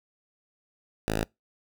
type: tone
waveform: 5% pulse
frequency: 53.9 Hz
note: A1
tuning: 35 cents flat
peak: -15 dBFS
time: 1.08-1.24 s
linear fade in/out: 0 ms
effects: noise-tail reverb RT60 0.2 s tail -26 dB re dry